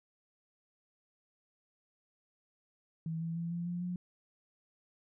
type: tone with pitch steps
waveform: sine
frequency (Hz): 162.3 / 165.42 / 168.61 / 171.85 / 175.16 / 178.53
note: E3 / E3 / E3 / F3 / F3 / F3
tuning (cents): -27 / +6 / +39 / -28 / +5 / +38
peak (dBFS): -34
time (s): 3.06-3.96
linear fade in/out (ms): 2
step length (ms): 150
effects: none